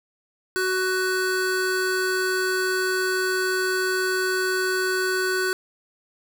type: tone pair together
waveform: square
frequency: 372.8 / 1491 Hz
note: F#4 / F#6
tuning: +13 / +13 cents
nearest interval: 2 octaves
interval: 2400 cents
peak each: -25 dBFS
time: 0.56-5.53 s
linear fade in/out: 0 ms
effects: none